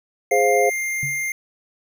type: chord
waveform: sine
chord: F minor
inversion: first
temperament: equal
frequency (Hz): 415.3 / 523.3 / 698.5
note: Ab4 / C5 / F5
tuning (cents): 0 / 0 / 0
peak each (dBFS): -19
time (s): 0.31-0.7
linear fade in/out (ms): 10
type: tone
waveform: square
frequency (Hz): 2108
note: C7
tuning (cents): +12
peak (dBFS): -23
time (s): 0.31-1.32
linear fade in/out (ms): 2
type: tone with exponential decay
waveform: sine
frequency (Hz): 140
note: C#3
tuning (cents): +18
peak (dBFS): -24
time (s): 1.03-1.28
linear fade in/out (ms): 0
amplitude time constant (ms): 54
effects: none